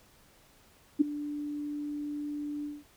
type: tone with ADSR envelope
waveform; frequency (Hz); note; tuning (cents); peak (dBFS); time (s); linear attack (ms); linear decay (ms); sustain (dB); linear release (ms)
sine; 293.7; D4; 0; -16; 0.99-2.84; 22; 11; -17; 200
effects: pink hiss -61 dBFS RMS until 2.96 s